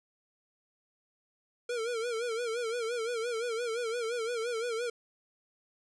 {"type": "tone with vibrato", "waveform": "square", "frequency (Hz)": 466.2, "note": "A#4", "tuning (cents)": 0, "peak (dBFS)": -32, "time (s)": [1.69, 4.9], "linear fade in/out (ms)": 5, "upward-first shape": "sine", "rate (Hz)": 5.8, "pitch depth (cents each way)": 94, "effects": ["resampled to 22050 Hz"]}